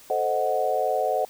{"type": "chord", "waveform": "sine", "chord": "A diminished seventh", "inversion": "none", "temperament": "equal", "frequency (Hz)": [440, 523.3, 622.3, 740], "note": ["A4", "C5", "Eb5", "Gb5"], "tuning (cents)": [0, 0, 0, 0], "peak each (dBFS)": [-29, -27, -27, -25], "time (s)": [0.1, 1.25], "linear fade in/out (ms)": 2, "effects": ["white hiss -50 dBFS RMS until 1.29 s"]}